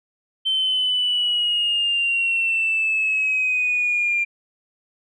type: exponential sweep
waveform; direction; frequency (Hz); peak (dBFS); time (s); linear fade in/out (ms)
sine; down; 3100 to 2385; -17; 0.45-4.25; 20
effects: tanh soft clip ceiling -13 dBFS

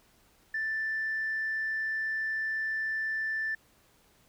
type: tone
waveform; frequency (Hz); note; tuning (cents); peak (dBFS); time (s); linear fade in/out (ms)
sine; 1766; A6; +6; -28; 0.54-3.55; 5
effects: tanh soft clip ceiling -25 dBFS + pink hiss -64 dBFS RMS until 4.28 s

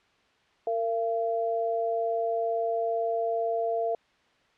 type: tone pair together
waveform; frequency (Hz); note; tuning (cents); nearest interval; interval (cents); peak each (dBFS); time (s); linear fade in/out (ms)
sine; 457.8 / 680; A#4 / F5; -31 / -46; perfect fifth; 685; -29 / -27; 0.67-3.95; 2
effects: white hiss -64 dBFS RMS until 4.57 s + low-pass 3000 Hz 12 dB/octave

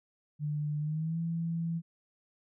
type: tone with pitch glide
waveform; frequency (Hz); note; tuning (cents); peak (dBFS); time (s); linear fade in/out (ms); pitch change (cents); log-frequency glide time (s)
sine; 149.1 to 166.4; D3 to E3; +27 to +17; -30; 0.39-1.82; 50; +190; 0.8-1.19
effects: none

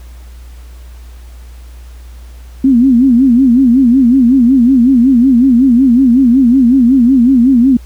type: tone with vibrato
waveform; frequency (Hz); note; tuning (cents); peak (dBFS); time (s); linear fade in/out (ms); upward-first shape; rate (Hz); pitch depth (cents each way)
sine; 251.7; B3; +33; -4; 2.64-7.77; 5; sine; 5.4; 150
effects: added 60 Hz sine -29 dBFS peak until 7.85 s + pink hiss -45 dBFS RMS until 7.85 s

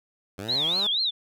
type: linear sweep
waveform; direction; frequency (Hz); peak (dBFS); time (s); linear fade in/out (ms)
10% pulse; up; 90.5 to 212; -25; 0.38-0.87; 5
type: tone with vibrato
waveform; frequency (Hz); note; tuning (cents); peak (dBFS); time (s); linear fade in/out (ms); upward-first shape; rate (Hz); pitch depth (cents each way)
sine; 3710; A#7; -9; -22; 0.48-1.11; 20; triangle; 4.2; 260
effects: none

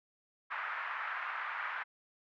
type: band-pass noise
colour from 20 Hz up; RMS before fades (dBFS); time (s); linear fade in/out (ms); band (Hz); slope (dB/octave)
pink; -39; 0.5-1.84; 20; 1100 to 1900; 24
effects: none

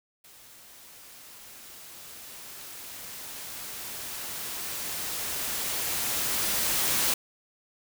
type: noise with level ramp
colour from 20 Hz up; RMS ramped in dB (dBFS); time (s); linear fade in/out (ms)
white; -52 to -25; 0.24-7.14; 5
effects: none

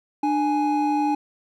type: tone pair together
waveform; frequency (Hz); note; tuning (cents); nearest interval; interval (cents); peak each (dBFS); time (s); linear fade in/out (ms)
triangle; 298.1 / 833; D4 / G#5; +26 / +5; octave + tritone; 1779; -20 / -20; 0.23-1.15; 5
effects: none

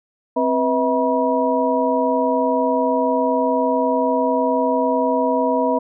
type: tone cluster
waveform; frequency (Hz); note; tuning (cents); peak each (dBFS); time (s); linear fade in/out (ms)
sine; 262.1 / 493.2 / 644 / 964; C4 / B4 / E5 / B5; +3 / -2 / -41 / -42; -21; 0.36-5.79; 10
effects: none

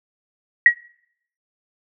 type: tone with exponential decay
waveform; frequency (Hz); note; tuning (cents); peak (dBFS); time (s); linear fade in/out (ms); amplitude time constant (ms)
sine; 1909; A#6; +41; -3; 0.66-0.77; 2; 23
effects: noise-tail reverb RT60 0.7 s tail -23 dB re dry

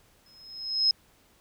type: tone with exponential growth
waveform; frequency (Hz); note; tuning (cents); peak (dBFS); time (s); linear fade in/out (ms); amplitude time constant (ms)
sine; 5140; E8; -45; -17; 0.26-0.91; 2; 140
effects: pink hiss -62 dBFS RMS until 1.4 s

